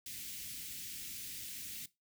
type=band-stop noise; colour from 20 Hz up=white; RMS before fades=-45 dBFS; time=0.06-1.86 s; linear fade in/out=5 ms; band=300 to 2100 Hz; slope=24 dB/octave; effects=noise-tail reverb RT60 0.2 s tail -18 dB re dry